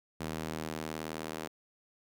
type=tone with high-pass filter sweep; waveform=sawtooth; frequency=79 Hz; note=D#2; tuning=27 cents sharp; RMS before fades=-39 dBFS; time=0.2-1.48 s; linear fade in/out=10 ms; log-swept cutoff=170 to 320 Hz; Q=0.81; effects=none